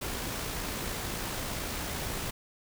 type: noise with amplitude modulation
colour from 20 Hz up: pink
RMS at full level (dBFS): -34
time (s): 0.01-2.31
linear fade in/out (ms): 10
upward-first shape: sine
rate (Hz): 57.9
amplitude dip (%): 25
effects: none